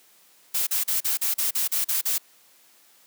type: noise bursts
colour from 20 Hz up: blue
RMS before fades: -24 dBFS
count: 10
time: 0.54-2.182 s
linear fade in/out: 10 ms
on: 130 ms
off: 38 ms
effects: white hiss -57 dBFS RMS until 3.06 s + high-pass 200 Hz 12 dB/octave